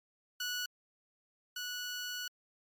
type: tone pair in turn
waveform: 15% pulse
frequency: 1472 / 1472 Hz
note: F#6 / F#6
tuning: -9 / -9 cents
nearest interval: unison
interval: 0 cents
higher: neither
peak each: -28 / -31 dBFS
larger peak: first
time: 0.4-0.66 / 1.56-2.28 s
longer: second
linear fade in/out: 5 ms
effects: MP3 96 kbps